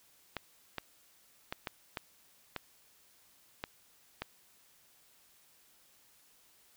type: clicks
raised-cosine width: 0.3 ms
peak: -20 dBFS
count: 8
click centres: 0.367 / 0.783 / 1.525 / 1.672 / 1.972 / 2.563 / 3.639 / 4.22 s
effects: white hiss -65 dBFS RMS until 6.76 s